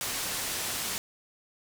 white low-pass noise, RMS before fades -33 dBFS, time 0.01-0.98 s, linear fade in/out 0 ms, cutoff 11000 Hz, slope 12 dB/octave, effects none

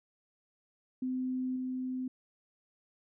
sine tone with level steps, 256.3 Hz, C4, 36 cents flat, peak -31 / -33 dBFS, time 1.02-2.08 s, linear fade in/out 5 ms, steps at 1.56 s, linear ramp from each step 2 ms, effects none

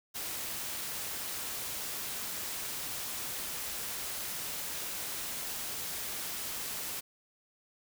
white noise, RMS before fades -38 dBFS, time 0.14-7.01 s, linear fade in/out 20 ms, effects none

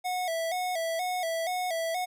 square tone with vibrato, 693 Hz, F5, 14 cents flat, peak -29 dBFS, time 0.04-2.06 s, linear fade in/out 20 ms, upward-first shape square, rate 2.1 Hz, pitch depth 90 cents each way, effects none

